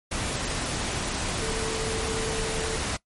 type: tone in noise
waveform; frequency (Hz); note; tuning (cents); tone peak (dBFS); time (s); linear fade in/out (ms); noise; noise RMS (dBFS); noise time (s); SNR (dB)
sine; 444.3; A4; +17; -30; 1.41-2.77; 10; pink; -29; 0.11-2.97; -4
effects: noise-tail reverb RT60 0.1 s tail -20 dB re dry + MP3 48 kbps